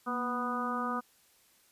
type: harmonic tone with a mistuned harmonic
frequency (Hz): 246.9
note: B3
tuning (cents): 0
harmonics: 1 / 2 / 3 / 4 / 5 / 6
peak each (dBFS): -36 / -41 / -41 / -39 / -34 / -43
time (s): 0.06-1.01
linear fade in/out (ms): 20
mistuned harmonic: 1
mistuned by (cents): -58
effects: white hiss -65 dBFS RMS until 1.71 s + resampled to 32000 Hz